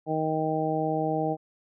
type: harmonic tone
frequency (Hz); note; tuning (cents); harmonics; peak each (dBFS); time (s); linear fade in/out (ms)
157; D#3; +16; 1 / 2 / 3 / 4 / 5; -32 / -30 / -31 / -31 / -30; 0.06-1.37; 50
effects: none